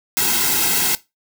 white noise with comb filter, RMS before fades -18 dBFS, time 0.17-0.95 s, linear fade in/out 0 ms, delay 1.7 ms, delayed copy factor -1, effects noise-tail reverb RT60 0.2 s tail -17 dB re dry

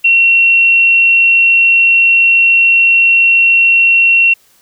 sine tone, 2727 Hz, F7, 42 cents flat, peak -5 dBFS, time 0.04-4.34 s, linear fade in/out 10 ms, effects white hiss -50 dBFS RMS until 4.61 s

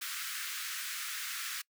pink high-pass noise, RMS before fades -39 dBFS, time 0.01-1.62 s, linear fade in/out 10 ms, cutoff 1300 Hz, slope 48 dB/octave, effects noise-tail reverb RT60 0.1 s tail -24 dB re dry

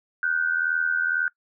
sine tone pair together, 1454 / 1536 Hz, F#6 / G6, -31 / -36 cents, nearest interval minor second, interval 95 cents, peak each -24 dBFS, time 0.23-1.28 s, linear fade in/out 2 ms, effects noise-tail reverb RT60 0.1 s tail -22 dB re dry

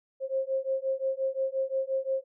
sine beating tone pair, 530 / 535.7 Hz, C5 / C5, +22 / +41 cents, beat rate 5.7 Hz, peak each -30 / -30 dBFS, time 0.2-2.24 s, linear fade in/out 50 ms, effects none

